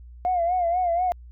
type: tone with vibrato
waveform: sine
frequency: 705 Hz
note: F5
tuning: 16 cents sharp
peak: -19 dBFS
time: 0.25-1.12 s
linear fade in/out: 0 ms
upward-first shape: sine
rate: 4.1 Hz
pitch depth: 83 cents each way
effects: tanh soft clip ceiling -15 dBFS + added 60 Hz sine -41 dBFS peak until 1.31 s